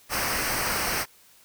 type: noise with comb filter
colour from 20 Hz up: pink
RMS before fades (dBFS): -27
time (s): 0.09-1.06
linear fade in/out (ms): 50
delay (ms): 0.28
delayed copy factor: -0.65
effects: white hiss -56 dBFS RMS until 1.44 s